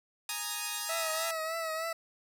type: chord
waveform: 5% pulse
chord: Ab suspended second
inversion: none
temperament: equal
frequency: 830.6 / 932.3 / 1244.5 Hz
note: Ab5 / Bb5 / Eb6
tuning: 0 / 0 / 0 cents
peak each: -27 / -26 / -27 dBFS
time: 0.29-1.31 s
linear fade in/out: 2 ms
type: tone with vibrato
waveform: 20% pulse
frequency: 648 Hz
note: E5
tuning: 30 cents flat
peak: -28 dBFS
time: 0.89-1.93 s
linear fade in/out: 5 ms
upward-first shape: triangle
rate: 3.3 Hz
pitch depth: 51 cents each way
effects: none